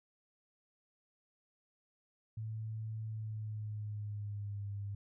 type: tone with pitch glide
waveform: sine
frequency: 110 to 100.87 Hz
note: A2 to G2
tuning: 0 to +50 cents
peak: -38 dBFS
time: 2.37-4.95 s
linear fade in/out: 5 ms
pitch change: -150 cents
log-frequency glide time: 3.06-4.67 s
effects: none